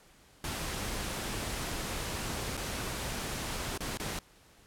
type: noise with dropouts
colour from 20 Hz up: pink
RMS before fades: -36 dBFS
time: 0.44-4.19 s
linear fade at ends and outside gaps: 2 ms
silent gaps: 2.57-2.575 / 3.777-3.805 / 3.973-3.998 s
effects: pink hiss -60 dBFS RMS until 4.66 s + low-pass 12000 Hz 12 dB/octave